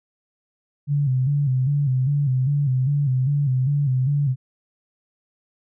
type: tone with vibrato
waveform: sine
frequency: 136.2 Hz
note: C#3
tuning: 30 cents flat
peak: -17 dBFS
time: 0.87-4.36 s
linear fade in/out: 50 ms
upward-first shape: square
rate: 2.5 Hz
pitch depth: 96 cents each way
effects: none